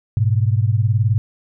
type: beating tone pair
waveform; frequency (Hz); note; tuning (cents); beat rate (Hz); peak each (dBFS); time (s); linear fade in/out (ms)
sine; 103.9 / 122.9; G#2 / B2; +1 / -8; 19; -15 / -18; 0.17-1.18; 0
effects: none